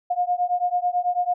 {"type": "beating tone pair", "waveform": "sine", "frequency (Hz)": [710, 719.1], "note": ["F5", "F#5"], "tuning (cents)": [28, -50], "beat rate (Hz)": 9.1, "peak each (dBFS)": -23, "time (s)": [0.1, 1.34], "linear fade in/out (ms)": 10, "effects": []}